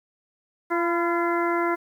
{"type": "harmonic tone with a mistuned harmonic", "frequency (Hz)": 343.1, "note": "F4", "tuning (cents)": -31, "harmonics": [1, 2, 3, 4, 5, 6], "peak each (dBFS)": [-24, -29, -28, -29, -35, -33], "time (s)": [0.7, 1.76], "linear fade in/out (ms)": 20, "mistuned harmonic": 3, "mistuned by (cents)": -33, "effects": ["9-bit"]}